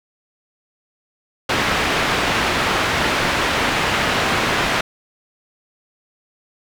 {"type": "low-pass noise", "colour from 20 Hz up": "white", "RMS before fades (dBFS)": -19, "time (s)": [1.49, 4.81], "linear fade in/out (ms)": 5, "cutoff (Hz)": 2300, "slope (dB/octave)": 12, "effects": []}